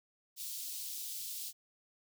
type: high-pass noise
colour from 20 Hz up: white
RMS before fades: -42 dBFS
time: 0.36-1.53 s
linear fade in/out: 50 ms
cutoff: 3400 Hz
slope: 24 dB/octave
effects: none